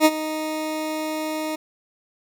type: tone with ADSR envelope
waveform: 20% pulse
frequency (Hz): 311.1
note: D#4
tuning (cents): 0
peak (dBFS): -5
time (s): 0-1.56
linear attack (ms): 53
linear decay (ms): 45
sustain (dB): -15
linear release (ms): 10
effects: none